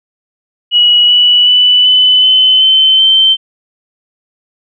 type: tone with pitch steps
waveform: sine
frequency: 2918 / 2948 / 2979 / 3010 / 3042 / 3074 / 3106 Hz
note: F#7 / F#7 / F#7 / F#7 / F#7 / G7 / G7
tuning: -25 / -7 / +11 / +29 / +47 / -35 / -17 cents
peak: -4 dBFS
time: 0.71-3.37 s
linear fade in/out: 50 ms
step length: 380 ms
effects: none